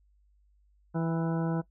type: harmonic tone with a mistuned harmonic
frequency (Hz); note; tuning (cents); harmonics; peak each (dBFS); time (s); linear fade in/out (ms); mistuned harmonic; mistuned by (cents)
164.81; E3; 0; 1 / 2 / 3 / 4 / 5 / 6 / 8 / 9; -28 / -34 / -38 / -40 / -42 / -44 / -46 / -47; 0.94-1.62; 20; 5; -28
effects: noise-tail reverb RT60 0.1 s tail -19 dB re dry + added 50 Hz sine -62 dBFS peak until 1.7 s